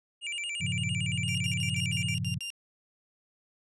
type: tone with vibrato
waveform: square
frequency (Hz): 2581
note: E7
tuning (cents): -37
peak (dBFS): -33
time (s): 0.21-2.19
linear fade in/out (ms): 50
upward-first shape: square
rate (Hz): 8.8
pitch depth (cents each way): 170
type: chord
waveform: sine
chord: G half-diminished seventh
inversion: none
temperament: equal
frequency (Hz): 98 / 116.54 / 138.59 / 174.61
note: G2 / Bb2 / Db3 / F3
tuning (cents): 0 / 0 / 0 / 0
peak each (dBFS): -35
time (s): 0.6-2.39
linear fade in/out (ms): 20
type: tone bursts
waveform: sawtooth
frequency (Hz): 2794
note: F7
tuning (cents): 0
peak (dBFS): -31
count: 8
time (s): 1.28-2.503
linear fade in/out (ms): 0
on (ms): 96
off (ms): 65
effects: resampled to 24000 Hz